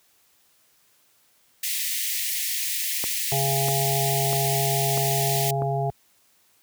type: high-pass noise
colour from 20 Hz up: white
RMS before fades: -27 dBFS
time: 1.63-5.51 s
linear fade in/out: 5 ms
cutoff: 1800 Hz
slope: 96 dB/octave
type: click train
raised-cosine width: 1 ms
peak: -17 dBFS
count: 5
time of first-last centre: 3.04-5.621 s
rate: 1.55 Hz
type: harmonic tone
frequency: 137.4 Hz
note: C#3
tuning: 15 cents flat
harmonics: 1 / 3 / 5 / 6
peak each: -25 / -30 / -27 / -32 dBFS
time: 3.32-5.9 s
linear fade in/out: 0 ms
effects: white hiss -62 dBFS RMS until 6.62 s + high-pass 60 Hz 12 dB/octave